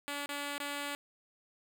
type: tone with dropouts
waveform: 5% pulse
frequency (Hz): 286.7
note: D4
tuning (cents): -42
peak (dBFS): -25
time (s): 0.08-0.95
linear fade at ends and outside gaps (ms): 0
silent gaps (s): 0.26-0.291 / 0.581-0.601
effects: none